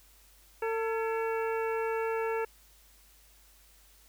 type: harmonic tone with a mistuned harmonic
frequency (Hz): 449.7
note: A4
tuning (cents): +38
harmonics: 1 / 2 / 3 / 4 / 5 / 6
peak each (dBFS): -30 / -36 / -40 / -42 / -44 / -46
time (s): 0.62-2.45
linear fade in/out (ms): 5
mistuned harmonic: 4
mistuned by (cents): -100
effects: added 50 Hz sine -61 dBFS peak until 4.08 s + white hiss -61 dBFS RMS until 4.08 s